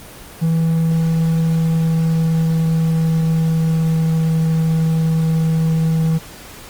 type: tone with pitch glide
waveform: triangle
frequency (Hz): 163.4 to 161.24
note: E3 to E3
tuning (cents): -15 to -38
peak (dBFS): -11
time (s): 0.41-6.19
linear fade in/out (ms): 20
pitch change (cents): -23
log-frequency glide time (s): 0.68-4.25
effects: pink hiss -37 dBFS RMS until 6.69 s + Opus 24 kbps